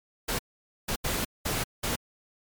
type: noise bursts at uneven times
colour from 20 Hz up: pink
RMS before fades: -29 dBFS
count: 5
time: 0.28-0.39 / 0.88-0.96 / 1.04-1.25 / 1.45-1.64 / 1.83-1.96 s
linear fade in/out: 10 ms
effects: MP3 96 kbps